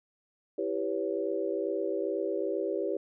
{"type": "chord", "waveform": "sine", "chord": "C# half-diminished seventh", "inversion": "first", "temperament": "equal with one note detuned", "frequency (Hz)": [329.6, 392, 493.9, 561.8], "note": ["E4", "G4", "B4", "C#5"], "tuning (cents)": [0, 0, 0, 23], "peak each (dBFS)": [-35, -32, -35, -35], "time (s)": [0.58, 2.97], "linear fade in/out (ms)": 5, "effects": []}